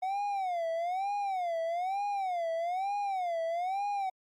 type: tone with vibrato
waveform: triangle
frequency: 733 Hz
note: F#5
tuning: 16 cents flat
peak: -28 dBFS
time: 0.02-4.1 s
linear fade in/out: 10 ms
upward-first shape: sine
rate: 1.1 Hz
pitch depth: 190 cents each way
effects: Opus 48 kbps